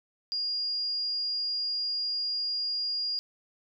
sine tone, 4837 Hz, D#8, 50 cents flat, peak -28 dBFS, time 0.32-3.19 s, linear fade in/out 0 ms, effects none

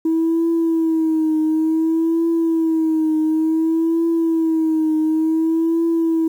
sine tone with vibrato, 322.4 Hz, E4, 38 cents flat, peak -13 dBFS, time 0.05-6.28 s, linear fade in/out 5 ms, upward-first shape triangle, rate 0.56 Hz, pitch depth 60 cents each way, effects tanh soft clip ceiling -12 dBFS + 8-bit

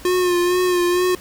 square tone with vibrato, 357.8 Hz, F4, 42 cents sharp, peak -16 dBFS, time 0.05-1.15 s, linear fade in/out 2 ms, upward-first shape sine, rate 2.2 Hz, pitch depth 35 cents each way, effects pink hiss -41 dBFS RMS until 1.2 s

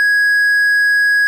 triangle tone, 1661.2 Hz, G#6, in tune, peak -8 dBFS, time 0-1.27 s, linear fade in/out 0 ms, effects 8-bit

